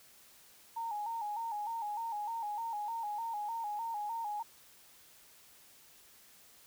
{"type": "tone with vibrato", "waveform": "sine", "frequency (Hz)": 874, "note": "A5", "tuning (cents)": -12, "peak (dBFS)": -35, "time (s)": [0.76, 4.43], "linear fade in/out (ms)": 10, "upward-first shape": "square", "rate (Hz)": 3.3, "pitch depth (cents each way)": 84, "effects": ["white hiss -60 dBFS RMS until 6.66 s"]}